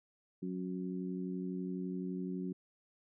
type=harmonic tone; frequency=91.9 Hz; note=F#2; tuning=11 cents flat; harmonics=2 / 3 / 4; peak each=-38 / -42 / -44 dBFS; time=0.42-2.53 s; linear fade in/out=10 ms; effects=none